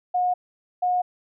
sine tone pair in turn, 723 / 723 Hz, F#5 / F#5, -40 / -40 cents, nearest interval unison, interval 0 cents, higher neither, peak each -19 dBFS, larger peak neither, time 0.14-0.34 / 0.82-1.02 s, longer neither, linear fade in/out 10 ms, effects none

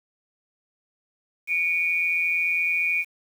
sine tone pair together, 2257 / 2426 Hz, C#7 / D#7, +31 / -44 cents, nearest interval minor second, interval 125 cents, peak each -26 / -22 dBFS, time 1.47-3.05 s, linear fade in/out 50 ms, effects 8-bit

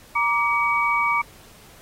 sine tone cluster, 943 / 1172 / 2265 Hz, A#5 / D6 / C#7, +20 / -4 / +37 cents, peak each -24 / -22 / -22 dBFS, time 0.15-1.22 s, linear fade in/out 10 ms, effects pink hiss -49 dBFS RMS until 1.81 s + AAC 48 kbps

